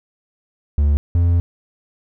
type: tone pair in turn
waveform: triangle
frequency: 72.6 / 86.12 Hz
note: D2 / F2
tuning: -19 / -24 cents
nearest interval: minor third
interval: 295 cents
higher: second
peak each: -10 dBFS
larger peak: neither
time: 0.78-0.97 / 1.15-1.4 s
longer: second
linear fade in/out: 0 ms
effects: none